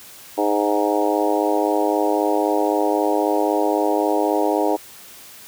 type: harmonic tone with a mistuned harmonic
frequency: 103.83 Hz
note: G#2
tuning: in tune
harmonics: 3 / 4 / 5 / 6 / 7 / 8 / 9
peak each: -22 / -23 / -24 / -25 / -25 / -26 / -27 dBFS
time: 0.37-4.77 s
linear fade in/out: 20 ms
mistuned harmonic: 8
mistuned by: -18 cents
effects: white hiss -42 dBFS RMS until 5.47 s + high-pass 60 Hz 12 dB/octave